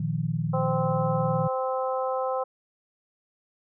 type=chord; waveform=sine; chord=Bb suspended fourth; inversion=none; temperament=equal with one note detuned; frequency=116.54 / 154.67 / 174.61 Hz; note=Bb2 / Eb3 / F3; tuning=0 / -10 / 0 cents; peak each=-31 / -27 / -31 dBFS; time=0-1.48 s; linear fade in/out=5 ms
type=harmonic tone; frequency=260.1 Hz; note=C4; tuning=10 cents flat; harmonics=2 / 3 / 4 / 5; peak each=-27 / -31 / -33 / -35 dBFS; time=0.53-2.44 s; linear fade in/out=10 ms
effects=none